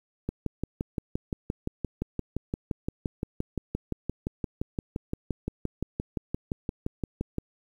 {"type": "click train", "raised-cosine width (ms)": 3, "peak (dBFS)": -16, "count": 42, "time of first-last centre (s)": [0.29, 7.383], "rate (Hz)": 5.78, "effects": ["9-bit"]}